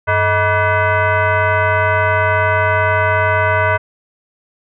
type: tone with frequency modulation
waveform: sine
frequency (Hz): 435.7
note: A4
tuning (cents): -17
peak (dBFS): -11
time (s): 0.07-3.78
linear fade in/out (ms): 20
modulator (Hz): 533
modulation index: 2.8
effects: none